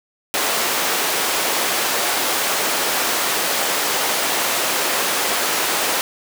pink high-pass noise, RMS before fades -20 dBFS, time 0.34-6.01 s, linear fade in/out 0 ms, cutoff 480 Hz, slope 12 dB/octave, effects none

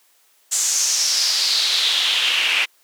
pink noise with band-pass filter sweep, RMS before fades -19 dBFS, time 0.51-2.66 s, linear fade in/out 20 ms, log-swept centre 7300 to 2500 Hz, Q 4.3, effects white hiss -58 dBFS RMS until 2.83 s + high-pass 400 Hz 12 dB/octave

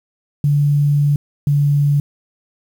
sine tone pair in turn, 144.8 / 144.01 Hz, D3 / D3, -24 / -34 cents, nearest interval unison, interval 10 cents, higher first, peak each -11 dBFS, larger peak neither, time 0.44-1.16 / 1.47-2 s, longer first, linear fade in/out 2 ms, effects 7-bit

